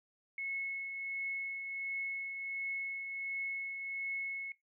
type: tone with tremolo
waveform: sine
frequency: 2189 Hz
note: C#7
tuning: 22 cents flat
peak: -35 dBFS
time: 0.38-4.52 s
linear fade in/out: 2 ms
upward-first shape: triangle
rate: 1.4 Hz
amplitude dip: 45%
effects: noise-tail reverb RT60 0.2 s tail -21 dB re dry